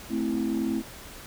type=chord; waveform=sine; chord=A minor; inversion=none; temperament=equal; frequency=220 / 261.6 / 329.6 Hz; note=A3 / C4 / E4; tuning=0 / 0 / 0 cents; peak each=-28 dBFS; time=0.09-0.83 s; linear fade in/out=50 ms; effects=tanh soft clip ceiling -19 dBFS + pink hiss -44 dBFS RMS until 1.26 s